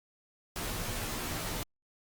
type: noise with comb filter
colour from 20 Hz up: pink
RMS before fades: -36 dBFS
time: 0.56-1.63 s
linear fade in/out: 0 ms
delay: 15 ms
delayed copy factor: -0.85
effects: Opus 48 kbps